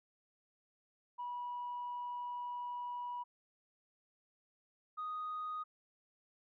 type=tone pair in turn; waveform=sine; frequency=974 / 1243.7 Hz; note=B5 / D#6; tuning=-24 / -1 cents; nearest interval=major third; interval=423 cents; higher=second; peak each=-38 / -37 dBFS; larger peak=second; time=1.18-3.24 / 4.97-5.64 s; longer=first; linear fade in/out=20 ms; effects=tanh soft clip ceiling -35 dBFS